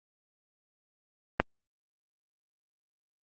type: click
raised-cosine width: 0.5 ms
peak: -6 dBFS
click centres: 1.4 s
effects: Opus 24 kbps